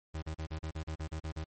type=tone bursts; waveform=35% pulse; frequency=79 Hz; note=D#2; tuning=27 cents sharp; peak=-34 dBFS; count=11; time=0.14-1.443 s; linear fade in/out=10 ms; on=83 ms; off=39 ms; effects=MP3 32 kbps